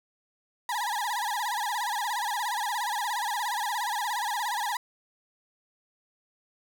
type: tone with vibrato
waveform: 35% pulse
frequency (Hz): 898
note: A5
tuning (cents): +35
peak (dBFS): -26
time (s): 0.69-4.77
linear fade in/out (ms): 2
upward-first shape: sine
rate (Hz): 17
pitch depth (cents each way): 180
effects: none